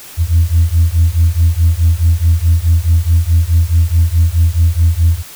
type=beating tone pair; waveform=sine; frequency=81.3 / 86 Hz; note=E2 / F2; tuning=-23 / -26 cents; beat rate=4.7 Hz; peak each=-10 / -10 dBFS; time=0.17-5.23 s; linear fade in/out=50 ms; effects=tanh soft clip ceiling -2 dBFS + white hiss -34 dBFS RMS until 5.35 s